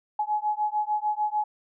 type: beating tone pair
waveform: sine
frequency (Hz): 842 / 848.7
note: G#5 / G#5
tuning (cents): +24 / +37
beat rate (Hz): 6.7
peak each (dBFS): -27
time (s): 0.19-1.44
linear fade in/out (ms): 5
effects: none

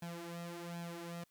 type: tone with flanger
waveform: sawtooth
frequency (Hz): 171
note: F3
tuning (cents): -36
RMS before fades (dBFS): -45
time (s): 0.02-1.24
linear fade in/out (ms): 5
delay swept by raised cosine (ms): 1.2 to 4.3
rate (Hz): 1.3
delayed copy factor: +0.75
effects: white hiss -75 dBFS RMS until 1.3 s

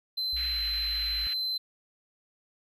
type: tone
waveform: triangle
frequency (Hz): 4073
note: C8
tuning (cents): -47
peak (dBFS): -27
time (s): 0.17-1.58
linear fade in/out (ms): 10
type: tone with pitch glide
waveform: sine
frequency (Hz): 61.74 to 55.64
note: B1 to A1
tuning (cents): 0 to +20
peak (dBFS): -36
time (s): 0.33-1.27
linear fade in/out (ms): 0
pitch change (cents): -180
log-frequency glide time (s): 0.51-0.61
type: band-pass noise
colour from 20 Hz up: white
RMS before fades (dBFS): -43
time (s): 0.36-1.34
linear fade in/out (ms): 10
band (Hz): 1700 to 3000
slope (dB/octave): 24
effects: none

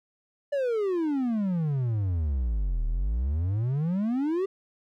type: exponential two-way sweep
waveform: triangle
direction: down then up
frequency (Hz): 587.3 to 37.28 to 399.7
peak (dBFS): -22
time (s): 0.52-4.46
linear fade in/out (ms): 10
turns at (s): 2.86
effects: none

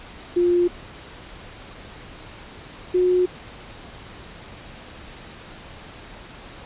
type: tone pair in turn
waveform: sine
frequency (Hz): 351.4 / 362.3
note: F4 / F#4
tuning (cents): +11 / -36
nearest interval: minor second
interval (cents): 53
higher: second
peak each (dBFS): -15 / -15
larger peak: neither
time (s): 0.36-0.68 / 2.94-3.26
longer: neither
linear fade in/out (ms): 10
effects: pink hiss -41 dBFS RMS until 6.65 s + resampled to 8000 Hz

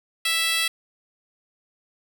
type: tone with high-pass filter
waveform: 10% pulse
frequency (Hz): 659.3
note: E5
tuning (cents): 0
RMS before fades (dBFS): -23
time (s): 0.25-0.68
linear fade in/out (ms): 5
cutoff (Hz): 2400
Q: 0.91
effects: none

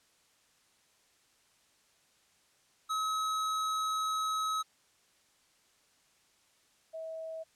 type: tone pair in turn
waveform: square / sine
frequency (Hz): 1281 / 645.1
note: E6 / E5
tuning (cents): -50 / -38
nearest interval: octave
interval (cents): 1188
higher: first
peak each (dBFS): -31 / -38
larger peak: first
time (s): 2.89-4.63 / 6.93-7.44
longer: first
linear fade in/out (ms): 20
effects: white hiss -68 dBFS RMS until 7.55 s + low-pass 9000 Hz 12 dB/octave

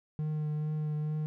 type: tone with vibrato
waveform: triangle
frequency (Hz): 152.4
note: D#3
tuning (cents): -36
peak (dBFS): -28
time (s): 0.19-1.26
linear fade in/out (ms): 0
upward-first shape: triangle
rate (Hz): 2.3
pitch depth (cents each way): 19
effects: none

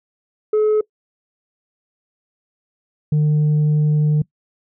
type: tone pair in turn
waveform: sine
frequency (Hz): 427.8 / 150.95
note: A4 / D3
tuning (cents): -49 / +48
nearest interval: octave + tritone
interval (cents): 1803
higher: first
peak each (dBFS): -10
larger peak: neither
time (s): 0.53-0.81 / 3.12-4.22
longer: second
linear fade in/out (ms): 5
effects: noise-tail reverb RT60 0.1 s tail -23 dB re dry + tanh soft clip ceiling -12 dBFS

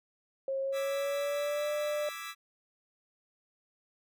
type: tone with pitch glide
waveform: sine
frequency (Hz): 539 to 594.6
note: C#5 to D5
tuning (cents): -49 to +21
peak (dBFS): -30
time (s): 0.48-2.09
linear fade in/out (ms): 2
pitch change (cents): +170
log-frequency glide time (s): 0.6-1.7
type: chord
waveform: 25% pulse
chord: E dominant seventh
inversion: third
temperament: equal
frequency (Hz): 1174.7 / 1318.5 / 1661.2 / 1975.5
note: D6 / E6 / G#6 / B6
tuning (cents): 0 / 0 / 0 / 0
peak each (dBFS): -41 / -40 / -44 / -41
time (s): 0.72-2.35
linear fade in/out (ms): 50
effects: none

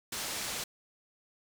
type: low-pass noise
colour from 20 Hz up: white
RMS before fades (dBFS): -37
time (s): 0.12-0.64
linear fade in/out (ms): 5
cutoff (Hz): 8600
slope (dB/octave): 12
effects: none

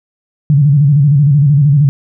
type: tone with vibrato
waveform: sine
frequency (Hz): 143.4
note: D3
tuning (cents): -41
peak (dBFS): -5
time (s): 0.5-1.89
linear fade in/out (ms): 0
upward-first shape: square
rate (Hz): 13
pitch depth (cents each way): 88
effects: none

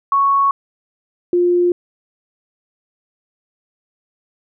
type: tone pair in turn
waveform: sine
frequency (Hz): 1108.7 / 352.6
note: C#6 / F4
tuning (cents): 0 / +17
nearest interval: octave + minor sixth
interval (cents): 1983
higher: first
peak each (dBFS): -11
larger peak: neither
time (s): 0.12-0.51 / 1.33-1.72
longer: neither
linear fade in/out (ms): 2
effects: none

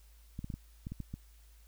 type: clicks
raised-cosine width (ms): 5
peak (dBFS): -27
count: 8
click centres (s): 0.391 / 0.444 / 0.502 / 0.54 / 0.869 / 0.92 / 1.003 / 1.14
effects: added 54 Hz sine -56 dBFS peak until 1.67 s + white hiss -67 dBFS RMS until 1.67 s

